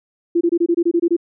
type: tone bursts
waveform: sine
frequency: 341.4 Hz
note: F4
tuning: 39 cents flat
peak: -12 dBFS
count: 10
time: 0.35-1.166 s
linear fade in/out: 10 ms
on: 60 ms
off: 24 ms
effects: none